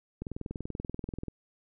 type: click train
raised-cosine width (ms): 3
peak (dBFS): -23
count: 23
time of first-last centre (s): 0.22-1.283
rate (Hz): 20.7
effects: none